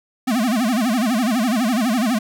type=tone with vibrato; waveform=square; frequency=234.3 Hz; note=A#3; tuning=9 cents sharp; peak=-17 dBFS; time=0.27-2.19 s; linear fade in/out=10 ms; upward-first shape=sine; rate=12 Hz; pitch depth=210 cents each way; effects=none